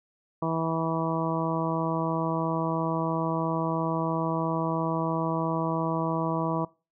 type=harmonic tone; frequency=163 Hz; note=E3; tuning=19 cents flat; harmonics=1 / 2 / 3 / 4 / 5 / 6 / 7; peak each=-30 / -31 / -35 / -33 / -39 / -33 / -35 dBFS; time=0.42-6.65 s; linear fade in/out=5 ms; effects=noise-tail reverb RT60 0.3 s tail -22 dB re dry